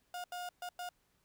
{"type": "tone bursts at uneven times", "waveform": "35% pulse", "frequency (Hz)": 714, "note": "F5", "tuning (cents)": 38, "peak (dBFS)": -38, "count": 4, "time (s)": [[0.14, 0.24], [0.32, 0.49], [0.62, 0.69], [0.79, 0.89]], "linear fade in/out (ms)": 2, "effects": ["pink hiss -75 dBFS RMS until 1.24 s"]}